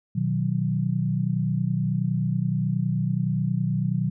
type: chord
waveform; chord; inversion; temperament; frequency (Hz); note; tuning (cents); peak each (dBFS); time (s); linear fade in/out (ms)
sine; B major; none; equal; 123.47 / 155.56 / 185; B2 / D#3 / F#3; 0 / 0 / 0; -26; 0.15-4.1; 10
effects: none